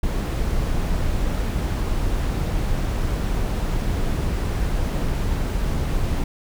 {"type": "noise", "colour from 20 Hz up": "brown", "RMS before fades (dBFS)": -22, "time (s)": [0.03, 6.24], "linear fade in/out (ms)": 5, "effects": []}